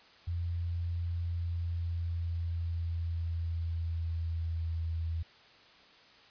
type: tone with pitch glide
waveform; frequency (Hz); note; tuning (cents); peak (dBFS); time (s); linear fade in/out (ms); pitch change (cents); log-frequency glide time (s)
sine; 85.7 to 82.16; F2 to E2; -32 to -5; -31; 0.27-5.23; 10; -73; 1.19-4.88
effects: white hiss -58 dBFS RMS until 6.3 s + resampled to 11025 Hz

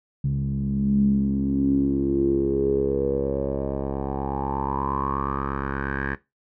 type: tone with low-pass filter sweep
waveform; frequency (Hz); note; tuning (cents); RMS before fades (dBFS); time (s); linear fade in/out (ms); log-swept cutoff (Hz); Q
10% pulse; 68.4; C#2; -23; -24; 0.24-6.15; 5; 150 to 1700; 8.3
effects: noise-tail reverb RT60 0.2 s tail -17 dB re dry

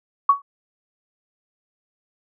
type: tone with exponential decay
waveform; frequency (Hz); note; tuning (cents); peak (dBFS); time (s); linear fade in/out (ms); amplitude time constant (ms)
sine; 1122; C#6; +21; -7; 0.29-0.42; 5; 27
effects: none

